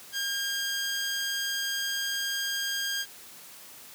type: tone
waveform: 15% pulse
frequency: 1611 Hz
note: G6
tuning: 47 cents sharp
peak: -22 dBFS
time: 0.12-3.06 s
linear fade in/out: 50 ms
effects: white hiss -48 dBFS RMS until 3.94 s + high-pass 80 Hz 12 dB/octave